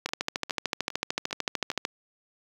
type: two click trains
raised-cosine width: 0.2 ms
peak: -21 / -9 dBFS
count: 5 / 25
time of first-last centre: 0.09-1.716 / 0.06-1.851 s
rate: 2.46 / 13.4 Hz
effects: high-pass 150 Hz 12 dB/octave + 7-bit